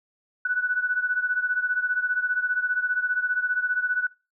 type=beating tone pair; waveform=sine; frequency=1480 / 1495 Hz; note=F#6 / F#6; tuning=0 / +17 cents; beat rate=15 Hz; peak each=-24 / -27 dBFS; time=0.45-4.07 s; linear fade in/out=5 ms; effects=noise-tail reverb RT60 0.3 s tail -23 dB re dry